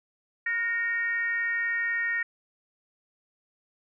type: tone with frequency modulation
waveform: sine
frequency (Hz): 1852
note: A#6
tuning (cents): -12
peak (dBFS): -25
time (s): 0.46-2.23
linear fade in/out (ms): 5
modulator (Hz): 424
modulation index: 0.56
effects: none